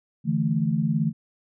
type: chord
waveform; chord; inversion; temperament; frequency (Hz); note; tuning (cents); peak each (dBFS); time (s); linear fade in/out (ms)
sine; D suspended second; none; equal; 146.83 / 164.81 / 220; D3 / E3 / A3; 0 / 0 / 0; -26 / -24 / -25; 0.24-1.13; 50
effects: none